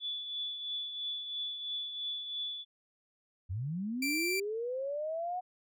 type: tone with tremolo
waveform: sine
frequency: 3452 Hz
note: A7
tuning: 34 cents flat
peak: -33 dBFS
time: 0-2.65 s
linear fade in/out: 50 ms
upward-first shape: triangle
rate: 3 Hz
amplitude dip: 55%
type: linear sweep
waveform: sine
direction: up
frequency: 82.2 to 740 Hz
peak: -33 dBFS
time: 3.49-5.41 s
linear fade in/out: 20 ms
type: tone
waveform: sawtooth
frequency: 2349 Hz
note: D7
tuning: in tune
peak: -28 dBFS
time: 4.02-4.4 s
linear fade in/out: 5 ms
effects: none